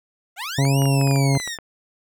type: linear two-way sweep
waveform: 15% pulse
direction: up then down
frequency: 653 to 2913 to 1766 Hz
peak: -21 dBFS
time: 0.36-1.58 s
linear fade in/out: 50 ms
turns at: 0.79 s
type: harmonic tone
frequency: 137.6 Hz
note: C#3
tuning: 12 cents flat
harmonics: 1 / 2 / 3 / 4 / 5 / 6 / 7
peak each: -16 / -24 / -29 / -31 / -30 / -37 / -34 dBFS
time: 0.58-1.38 s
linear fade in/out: 5 ms
type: clicks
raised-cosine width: 0.5 ms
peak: -18 dBFS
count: 11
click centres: 0.652 / 0.82 / 0.856 / 1.013 / 1.074 / 1.111 / 1.159 / 1.352 / 1.4 / 1.476 / 1.587 s
effects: none